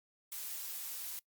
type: noise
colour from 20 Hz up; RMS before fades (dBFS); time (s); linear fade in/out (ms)
blue; -42; 0.32-1.19; 0
effects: noise-tail reverb RT60 0.1 s tail -21 dB re dry + Opus 48 kbps